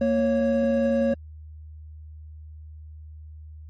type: tone pair together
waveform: triangle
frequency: 231.9 / 551.6 Hz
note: A#3 / C#5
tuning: -9 / -9 cents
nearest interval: octave + minor third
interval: 1500 cents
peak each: -20 dBFS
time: 0.01-1.14 s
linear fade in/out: 5 ms
effects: added 77 Hz sine -39 dBFS peak until 3.69 s + MP3 32 kbps